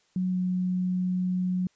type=tone with pitch glide; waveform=sine; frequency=184 to 182.62 Hz; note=F#3 to F#3; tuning=-9 to -22 cents; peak=-24 dBFS; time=0.16-1.67 s; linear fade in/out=2 ms; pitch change=-13 cents; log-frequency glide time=0.3-0.37 s; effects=white hiss -67 dBFS RMS until 1.75 s + resampled to 16000 Hz